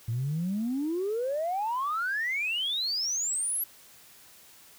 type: exponential sweep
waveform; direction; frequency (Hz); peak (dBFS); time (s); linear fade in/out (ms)
sine; up; 110 to 11840; -26; 0.08-3.64; 5
effects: tanh soft clip ceiling -23 dBFS + white hiss -54 dBFS RMS until 4.78 s